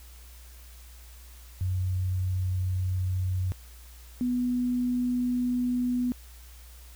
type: tone pair in turn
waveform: sine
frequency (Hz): 92.5 / 246.9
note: F#2 / B3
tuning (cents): 0 / 0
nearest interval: octave + perfect fourth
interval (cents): 1700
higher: second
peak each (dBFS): -25 / -24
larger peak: second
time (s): 1.61-3.52 / 4.21-6.12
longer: neither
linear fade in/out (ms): 0
effects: added 60 Hz sine -46 dBFS peak until 6.95 s + white hiss -54 dBFS RMS until 6.95 s